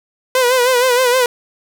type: tone with vibrato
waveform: sawtooth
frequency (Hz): 501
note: B4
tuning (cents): +25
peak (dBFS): -7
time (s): 0.35-1.26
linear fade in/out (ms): 2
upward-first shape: sine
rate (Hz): 6.4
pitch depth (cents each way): 71
effects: none